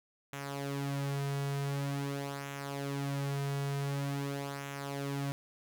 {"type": "tone with flanger", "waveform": "sawtooth", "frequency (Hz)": 140, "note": "C#3", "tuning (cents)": 18, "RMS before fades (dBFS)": -36, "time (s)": [0.33, 5.32], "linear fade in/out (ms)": 0, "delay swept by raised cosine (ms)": [0.21, 3.81], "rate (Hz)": 0.46, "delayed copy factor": -0.6, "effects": []}